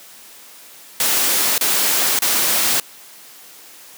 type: noise bursts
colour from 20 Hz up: white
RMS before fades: -17 dBFS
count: 3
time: 1-2.8 s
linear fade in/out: 2 ms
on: 580 ms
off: 30 ms
effects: white hiss -42 dBFS RMS until 3.97 s + high-pass 200 Hz 12 dB/octave